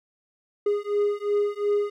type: beating tone pair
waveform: triangle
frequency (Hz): 410 / 412.8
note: G#4 / G#4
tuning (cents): -22 / -10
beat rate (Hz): 2.8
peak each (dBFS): -23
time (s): 0.66-1.9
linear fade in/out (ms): 5
effects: none